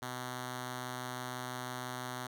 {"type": "tone with notch filter", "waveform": "5% pulse", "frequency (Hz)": 126, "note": "B2", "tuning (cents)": 35, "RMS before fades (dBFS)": -41, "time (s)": [0.02, 2.27], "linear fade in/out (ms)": 5, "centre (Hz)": 460, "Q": 1.9, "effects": []}